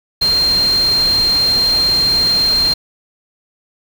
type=tone in noise; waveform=sine; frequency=4186 Hz; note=C8; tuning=in tune; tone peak=-11 dBFS; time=0.21-2.74 s; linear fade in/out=10 ms; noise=pink; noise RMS=-25 dBFS; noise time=0.21-2.74 s; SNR=+11 dB; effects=none